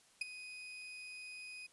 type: tone with ADSR envelope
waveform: 35% pulse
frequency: 2497 Hz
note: D#7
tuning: 6 cents sharp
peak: -30 dBFS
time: 0.21-1.67 s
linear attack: 6 ms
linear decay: 14 ms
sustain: -15 dB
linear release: 11 ms
effects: white hiss -67 dBFS RMS until 1.72 s + resampled to 24000 Hz